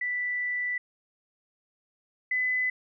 sine tone pair in turn, 1975.5 / 2009 Hz, B6 / B6, 0 / +29 cents, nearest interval unison, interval 29 cents, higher second, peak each -27 / -24 dBFS, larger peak second, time 0.01-0.78 / 2.31-2.7 s, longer first, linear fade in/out 5 ms, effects none

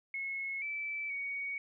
sine tone with pitch steps, 2181 / 2317 / 2241 Hz, C#7 / D7 / C#7, -29 / -24 / +18 cents, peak -35 dBFS, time 0.14-1.58 s, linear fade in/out 2 ms, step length 480 ms, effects none

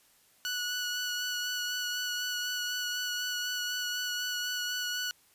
15% pulse tone with vibrato, 1471 Hz, F#6, 11 cents flat, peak -25 dBFS, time 0.45-5.11 s, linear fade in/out 0 ms, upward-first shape sine, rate 4 Hz, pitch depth 15 cents each way, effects white hiss -64 dBFS RMS until 5.34 s + resampled to 32000 Hz

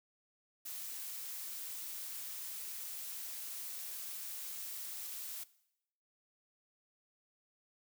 blue noise, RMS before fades -44 dBFS, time 0.65-5.44 s, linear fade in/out 10 ms, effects noise-tail reverb RT60 0.8 s tail -19 dB re dry

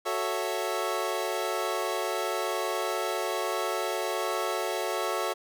25% pulse chord, F# minor seventh, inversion none, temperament equal, 370 / 440 / 554.4 / 659.3 Hz, F#4 / A4 / C#5 / E5, 0 / 0 / 0 / 0 cents, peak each -30 dBFS, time 0.05-5.34 s, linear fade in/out 20 ms, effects none

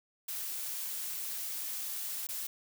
blue noise with dropouts, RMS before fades -38 dBFS, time 0.28-2.47 s, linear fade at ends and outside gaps 5 ms, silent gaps 2.27-2.288 s, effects none

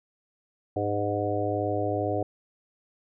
harmonic tone with a mistuned harmonic, 102.4 Hz, G#2, 24 cents flat, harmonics 1 / 3 / 4 / 5 / 6 / 7, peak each -32 / -32 / -32 / -32 / -32 / -32 dBFS, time 0.76-2.23 s, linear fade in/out 5 ms, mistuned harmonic 7, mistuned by +31 cents, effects none

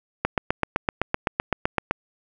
click train, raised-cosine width 0.5 ms, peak -5 dBFS, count 14, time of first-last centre 0.25-1.91 s, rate 7.83 Hz, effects none

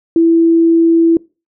sine tone, 331.6 Hz, E4, 10 cents sharp, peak -6 dBFS, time 0.16-1.17 s, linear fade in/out 2 ms, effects noise-tail reverb RT60 0.3 s tail -24 dB re dry

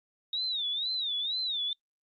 sine tone with vibrato, 3729 Hz, A#7, in tune, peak -29 dBFS, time 0.33-1.73 s, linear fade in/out 2 ms, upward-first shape sine, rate 2.1 Hz, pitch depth 160 cents each way, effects noise-tail reverb RT60 0.1 s tail -22 dB re dry + Opus 48 kbps

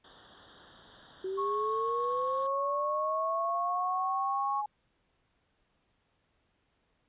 white band-stop noise, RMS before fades -48 dBFS, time 0.04-2.47 s, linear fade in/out 5 ms, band 1800 to 3100 Hz, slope 96 dB/octave
sine linear sweep, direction up, 373.7 to 840 Hz, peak -32 dBFS, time 1.24-4.66 s, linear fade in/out 5 ms
sine tone, 1100 Hz, C#6, 14 cents flat, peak -30 dBFS, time 1.37-4.62 s, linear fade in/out 20 ms
effects pink hiss -74 dBFS RMS until 7.08 s + resampled to 8000 Hz

